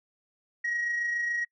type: tone with amplitude modulation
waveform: sine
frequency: 1897 Hz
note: A#6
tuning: 30 cents sharp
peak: -24 dBFS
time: 0.64-1.45 s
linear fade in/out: 10 ms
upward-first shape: sine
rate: 27.1 Hz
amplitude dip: 40%
effects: noise-tail reverb RT60 0.1 s tail -26 dB re dry + tanh soft clip ceiling -24 dBFS